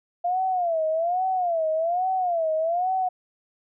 sine tone with vibrato, 690 Hz, F5, 21 cents flat, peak -21 dBFS, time 0.24-3.09 s, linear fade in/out 10 ms, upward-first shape sine, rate 1.2 Hz, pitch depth 160 cents each way, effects none

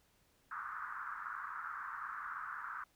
white band-pass noise, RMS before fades -44 dBFS, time 0.51-2.84 s, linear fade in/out 5 ms, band 1100 to 1500 Hz, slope 48 dB/octave, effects pink hiss -72 dBFS RMS until 2.95 s

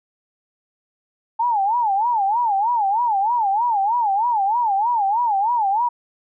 sine tone with vibrato, 870 Hz, A5, 20 cents flat, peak -16 dBFS, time 1.39-5.89 s, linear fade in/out 10 ms, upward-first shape sine, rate 3.2 Hz, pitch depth 200 cents each way, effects none

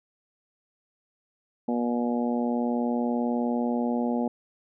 harmonic tone, 120.2 Hz, B2, 46 cents flat, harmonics 2 / 3 / 4 / 5 / 6 / 7, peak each -25 / -35 / -33 / -35 / -36 / -36 dBFS, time 1.68-4.28 s, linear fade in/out 5 ms, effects none

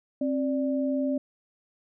sine tone pair together, 266.6 / 587.3 Hz, C4 / D5, +33 / 0 cents, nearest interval octave + major second, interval 1367 cents, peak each -25 / -30 dBFS, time 0.21-1.18 s, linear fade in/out 5 ms, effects none

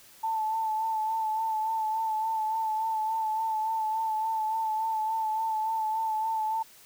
sine tone with vibrato, 880 Hz, A5, in tune, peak -26 dBFS, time 0.23-6.63 s, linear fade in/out 10 ms, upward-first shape sine, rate 3.5 Hz, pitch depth 31 cents each way, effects white hiss -54 dBFS RMS until 6.85 s

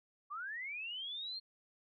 sine linear sweep, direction up, 1121 to 4262 Hz, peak -40 dBFS, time 0.3-1.4 s, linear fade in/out 20 ms, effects none

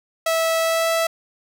sawtooth tone with pitch glide, 653 to 658.3 Hz, E5 to E5, -17 to -3 cents, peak -14 dBFS, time 0.26-1.07 s, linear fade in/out 5 ms, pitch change +14 cents, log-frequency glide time 0.59-0.9 s, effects none

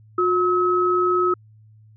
sine tone pair together, 360.1 / 1284.3 Hz, F#4 / E6, -47 / -46 cents, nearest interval octave + minor seventh, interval 2201 cents, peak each -19 dBFS, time 0.18-1.34 s, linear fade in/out 5 ms, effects added 108 Hz sine -47 dBFS peak until 1.96 s

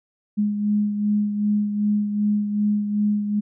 sine beating tone pair, 207.7 / 210.3 Hz, G#3 / G#3, 0 / +22 cents, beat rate 2.6 Hz, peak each -19 / -28 dBFS, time 0.37-3.41 s, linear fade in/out 20 ms, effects none

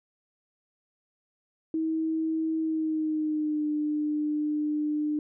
sine tone with pitch glide, 320 to 300.3 Hz, D#4 to D4, +49 to +39 cents, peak -25 dBFS, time 1.74-5.19 s, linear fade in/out 2 ms, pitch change -110 cents, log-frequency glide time 2.59-3.67 s, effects none

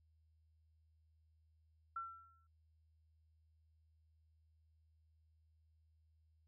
sine tone with exponential decay, 1349 Hz, E6, 40 cents sharp, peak -39 dBFS, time 1.96-2.47 s, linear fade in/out 5 ms, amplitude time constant 110 ms, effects added 79 Hz sine -70 dBFS peak until 6.47 s

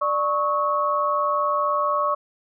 sine tone cluster, 591 / 1106 / 1286 Hz, D5 / C#6 / E6, +11 / -4 / -43 cents, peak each -25 / -21 / -28 dBFS, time 0.01-2.15 s, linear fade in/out 10 ms, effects none

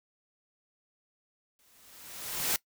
white noise with exponential growth, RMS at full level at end -27 dBFS, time 1.59-2.56 s, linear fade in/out 1 ms, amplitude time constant 210 ms, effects noise-tail reverb RT60 0.1 s tail -21 dB re dry

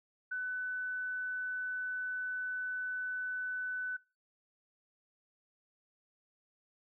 sine tone, 1500 Hz, F#6, 23 cents sharp, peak -34 dBFS, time 0.31-3.97 s, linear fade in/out 10 ms, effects noise-tail reverb RT60 0.3 s tail -24 dB re dry

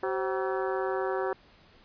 harmonic tone with a mistuned harmonic, 190.2 Hz, F#3, 48 cents sharp, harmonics 2 / 3 / 4 / 5 / 6 / 7 / 8 / 9, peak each -30 / -34 / -36 / -38 / -40 / -41 / -42 / -43 dBFS, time 0.03-1.33 s, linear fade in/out 2 ms, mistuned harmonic 3, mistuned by -130 cents, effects pink hiss -58 dBFS RMS until 1.84 s + resampled to 11025 Hz

